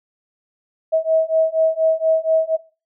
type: beating tone pair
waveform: sine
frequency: 640 / 644.2 Hz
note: D#5 / E5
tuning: +49 / -40 cents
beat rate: 4.2 Hz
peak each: -18 / -17 dBFS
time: 0.92-2.57 s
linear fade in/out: 20 ms
effects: noise-tail reverb RT60 0.3 s tail -17 dB re dry